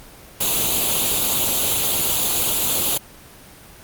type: noise with comb filter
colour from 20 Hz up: white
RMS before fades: -19 dBFS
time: 0.4-2.98 s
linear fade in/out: 10 ms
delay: 0.28 ms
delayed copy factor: +0.7
effects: pink hiss -43 dBFS RMS until 3.83 s + Opus 24 kbps